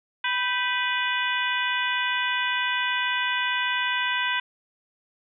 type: harmonic tone with a mistuned harmonic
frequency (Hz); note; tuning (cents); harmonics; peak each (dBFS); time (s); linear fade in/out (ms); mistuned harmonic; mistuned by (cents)
493.9; B4; 0; 2 / 3 / 4 / 5 / 6 / 7; -29 / -28 / -30 / -31 / -31 / -33; 0.24-4.4; 5; 3; +77
effects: none